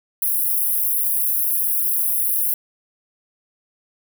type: high-pass noise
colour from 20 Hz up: white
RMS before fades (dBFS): -20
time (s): 0.22-2.54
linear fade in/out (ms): 2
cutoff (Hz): 10000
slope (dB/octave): 96
effects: none